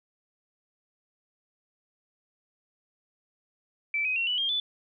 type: tone with pitch steps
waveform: sine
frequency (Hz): 2324 / 2520 / 2732 / 2962 / 3212 / 3482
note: D7 / D#7 / F7 / F#7 / G7 / A7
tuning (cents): -19 / +21 / -39 / +1 / +41 / -19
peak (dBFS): -25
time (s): 3.94-4.6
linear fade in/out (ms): 2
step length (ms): 110
effects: none